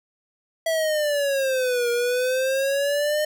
square exponential two-way sweep, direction down then up, 659.3 to 473.8 to 611 Hz, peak -21 dBFS, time 0.66-3.25 s, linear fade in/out 5 ms, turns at 1.9 s, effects none

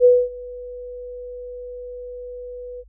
sine tone with ADSR envelope, 493.3 Hz, B4, 2 cents flat, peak -7 dBFS, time 0-2.84 s, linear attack 48 ms, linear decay 240 ms, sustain -24 dB, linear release 42 ms, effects added 50 Hz sine -46 dBFS peak until 2.88 s

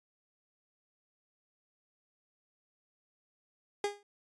30% pulse tone with exponential decay, 408.4 Hz, G#4, 29 cents flat, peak -24 dBFS, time 3.84-4.03 s, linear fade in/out 2 ms, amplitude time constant 40 ms, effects resampled to 22050 Hz

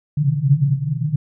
white band-pass noise, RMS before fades -18 dBFS, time 0.17-1.16 s, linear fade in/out 5 ms, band 130 to 150 Hz, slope 96 dB/octave, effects none

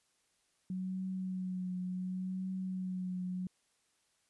sine tone with vibrato, 185 Hz, F#3, in tune, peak -35 dBFS, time 0.7-3.47 s, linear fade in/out 2 ms, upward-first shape triangle, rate 0.69 Hz, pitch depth 30 cents each way, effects white hiss -75 dBFS RMS until 4.29 s + resampled to 24000 Hz

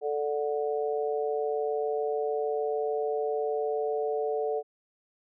sine chord, D major, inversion second, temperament just, 440.5 / 587.3 / 734.2 Hz, A4 / D5 / F#5, +2 / 0 / -14 cents, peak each -28 / -34 / -34 dBFS, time 0.01-4.63 s, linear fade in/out 50 ms, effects none

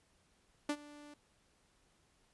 sawtooth tone with ADSR envelope, 293.7 Hz, D4, in tune, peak -27 dBFS, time 0.69-1.14 s, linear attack 5 ms, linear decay 63 ms, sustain -21 dB, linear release 4 ms, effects pink hiss -72 dBFS RMS until 2.33 s + resampled to 24000 Hz

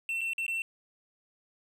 triangle tone with dropouts, 2697 Hz, E7, 39 cents sharp, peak -28 dBFS, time 0.09-0.62 s, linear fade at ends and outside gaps 1 ms, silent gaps 0.209-0.214 / 0.334-0.381 / 0.465-0.48 s, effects none

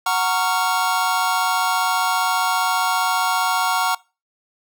square chord, Gb major seventh, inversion none, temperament just, 740 / 925 / 1110 / 1387.5 Hz, Gb5 / Bb5 / Db6 / F6, 0 / -14 / +2 / -12 cents, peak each -24 dBFS, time 0.06-3.95 s, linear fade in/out 5 ms, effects noise-tail reverb RT60 0.3 s tail -23 dB re dry

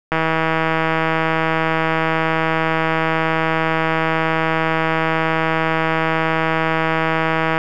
click train, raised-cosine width 0.5 ms, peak -3 dBFS, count 1202, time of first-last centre 0.12-7.58 s, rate 161 Hz, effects none

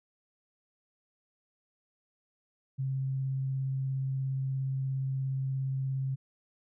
sine tone with vibrato, 133.7 Hz, C3, 38 cents sharp, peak -29 dBFS, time 2.78-6.16 s, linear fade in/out 20 ms, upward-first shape triangle, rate 17 Hz, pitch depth 11 cents each way, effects none

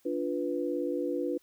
sine chord, B diminished, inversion first, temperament equal with one note detuned, 290.8 / 349.2 / 493.9 Hz, D4 / F4 / B4, -17 / 0 / 0 cents, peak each -33 dBFS, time 0.05-1.38 s, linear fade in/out 10 ms, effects white hiss -67 dBFS RMS until 1.42 s

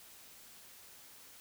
silence, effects white hiss -56 dBFS RMS until 1.4 s

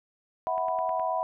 sine chord, E suspended second, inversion none, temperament equal with one note detuned, 650.6 / 740 / 987.8 Hz, E5 / F#5 / B5, -23 / 0 / 0 cents, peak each -30 dBFS, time 0.47-1.23 s, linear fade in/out 0 ms
click train, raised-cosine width 0.5 ms, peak -30 dBFS, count 5, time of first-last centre 0.58-0.997 s, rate 9.6 Hz
effects none

